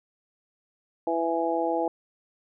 harmonic tone, 166.3 Hz, E3, 16 cents sharp, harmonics 2 / 3 / 4 / 5, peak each -29 / -29 / -29 / -29 dBFS, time 1.07-1.88 s, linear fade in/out 2 ms, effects none

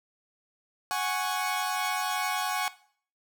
sawtooth chord, F# suspended second, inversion none, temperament equal, 740 / 830.6 / 1108.7 Hz, F#5 / G#5 / C#6, 0 / 0 / 0 cents, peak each -28 dBFS, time 0.91-2.68 s, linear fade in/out 0 ms, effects noise-tail reverb RT60 0.5 s tail -17 dB re dry

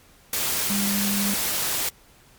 sine tone in noise, 201.3 Hz, G3, 46 cents sharp, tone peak -24 dBFS, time 0.7-1.34 s, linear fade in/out 2 ms, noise white, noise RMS -25 dBFS, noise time 0.33-1.89 s, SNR -2 dB, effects pink hiss -54 dBFS RMS until 2.38 s + MP3 96 kbps

